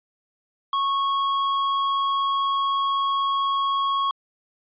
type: tone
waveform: square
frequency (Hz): 1101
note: C#6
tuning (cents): -12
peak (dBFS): -21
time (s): 0.73-4.11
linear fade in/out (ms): 2
effects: resampled to 8000 Hz